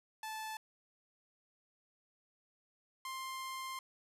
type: tone pair in turn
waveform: sawtooth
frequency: 873 / 1052.7 Hz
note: A5 / C6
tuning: -14 / +10 cents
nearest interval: minor third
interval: 324 cents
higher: second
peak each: -37 / -37 dBFS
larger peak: neither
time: 0.23-0.57 / 3.05-3.79 s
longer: second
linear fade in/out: 2 ms
effects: resampled to 32000 Hz